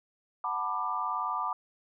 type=chord; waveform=sine; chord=B minor seventh; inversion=second; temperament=just; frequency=740.8 / 889 / 987.8 / 1185.3 Hz; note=F#5 / A5 / B5 / D6; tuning=+2 / +18 / 0 / +16 cents; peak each=-38 / -37 / -34 / -32 dBFS; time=0.44-1.53 s; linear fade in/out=2 ms; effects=none